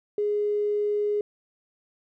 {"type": "tone with tanh clipping", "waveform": "triangle", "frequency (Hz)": 415.3, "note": "G#4", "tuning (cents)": 0, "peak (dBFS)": -22, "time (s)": [0.18, 1.21], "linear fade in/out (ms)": 2, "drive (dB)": 3, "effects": []}